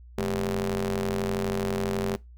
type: ring-modulated tone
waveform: sawtooth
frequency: 92.1 Hz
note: F#2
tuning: 7 cents flat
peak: -19 dBFS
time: 0.18-2.16 s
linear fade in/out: 0 ms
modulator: 303 Hz
effects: noise-tail reverb RT60 0.2 s tail -22 dB re dry + added 60 Hz sine -45 dBFS peak until 2.37 s